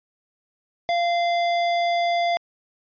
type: tone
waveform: square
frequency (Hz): 691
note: F5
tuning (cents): -19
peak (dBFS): -20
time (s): 0.89-2.37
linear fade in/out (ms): 0
effects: resampled to 11025 Hz